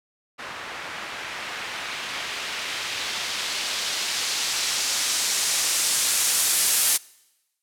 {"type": "noise with low-pass filter sweep", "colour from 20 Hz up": "blue", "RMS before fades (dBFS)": -26, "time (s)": [0.38, 6.98], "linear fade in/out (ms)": 20, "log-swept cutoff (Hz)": [1500, 11000], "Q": 0.91, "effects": ["noise-tail reverb RT60 1.0 s tail -24 dB re dry"]}